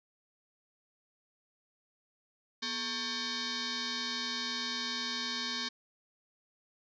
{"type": "tone with frequency modulation", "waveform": "sine", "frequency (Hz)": 243.6, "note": "B3", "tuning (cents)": -24, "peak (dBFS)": -33, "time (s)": [2.62, 5.69], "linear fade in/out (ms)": 10, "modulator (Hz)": 674, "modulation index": 7.4, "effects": []}